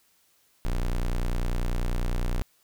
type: tone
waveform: 45% pulse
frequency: 30.05 Hz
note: B0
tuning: 46 cents flat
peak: -24 dBFS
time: 0.65-2.42 s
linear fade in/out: 0 ms
effects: white hiss -65 dBFS RMS until 2.63 s